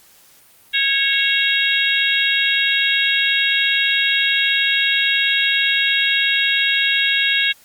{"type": "harmonic tone with a mistuned harmonic", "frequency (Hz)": 550, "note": "C#5", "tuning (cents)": -14, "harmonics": [3, 4, 5, 6, 7], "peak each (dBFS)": [-21, -21, -21, -21, -21], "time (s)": [0.73, 7.53], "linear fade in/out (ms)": 20, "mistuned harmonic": 7, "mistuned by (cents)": -36, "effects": ["white hiss -50 dBFS RMS until 7.64 s", "Opus 48 kbps"]}